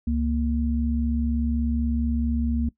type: tone pair together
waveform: sine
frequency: 69.65 / 233.8 Hz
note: C#2 / A#3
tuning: +9 / +5 cents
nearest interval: octave + major sixth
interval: 2096 cents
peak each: -24 dBFS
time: 0.07-2.69 s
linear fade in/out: 5 ms
effects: noise-tail reverb RT60 0.1 s tail -19 dB re dry